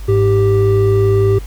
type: tone pair together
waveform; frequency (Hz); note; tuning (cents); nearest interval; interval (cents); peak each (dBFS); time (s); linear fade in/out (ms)
triangle; 104.43 / 392; G#2 / G4; +10 / 0; octave + major seventh; 2290; -10; 0.08-1.39; 10
effects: added 50 Hz sine -25 dBFS peak until 1.46 s + pink hiss -41 dBFS RMS until 1.46 s